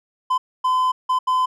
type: tone bursts at uneven times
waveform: triangle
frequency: 1020 Hz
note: C6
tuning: 44 cents flat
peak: -14 dBFS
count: 4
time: 0.3-0.38 / 0.64-0.92 / 1.09-1.19 / 1.27-1.46 s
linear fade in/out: 10 ms
effects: none